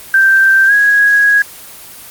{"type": "tone with pitch glide", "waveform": "sine", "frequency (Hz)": [1568, 1656.4], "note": ["G6", "G#6"], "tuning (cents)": [0, -5], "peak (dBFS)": -5, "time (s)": [0.14, 1.42], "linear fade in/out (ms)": 2, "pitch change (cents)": 95, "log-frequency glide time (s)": [0.67, 0.72], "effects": ["white hiss -33 dBFS RMS until 2.1 s", "Opus 24 kbps"]}